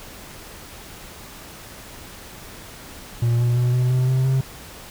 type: tone with pitch steps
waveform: triangle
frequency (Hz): 118.2 / 120.47 / 122.79 / 125.16 / 127.56 / 130.02 / 132.52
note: A#2 / B2 / B2 / B2 / C3 / C3 / C3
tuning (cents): +24 / -43 / -10 / +24 / -44 / -11 / +22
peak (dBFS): -14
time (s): 3.22-4.41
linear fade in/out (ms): 5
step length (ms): 170
effects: pink hiss -40 dBFS RMS until 4.9 s